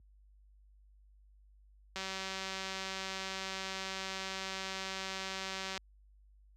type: click train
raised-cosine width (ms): 0.2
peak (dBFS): -22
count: 730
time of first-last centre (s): 1.96-5.777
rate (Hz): 191
effects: added 50 Hz sine -47 dBFS peak until 6.56 s + high-pass 100 Hz 12 dB/octave